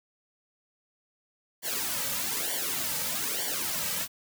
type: noise with flanger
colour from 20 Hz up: white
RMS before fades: -31 dBFS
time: 1.62-4.08 s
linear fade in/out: 50 ms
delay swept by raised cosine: 0.77 to 2.87 ms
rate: 1.1 Hz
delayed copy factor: -0.95
effects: none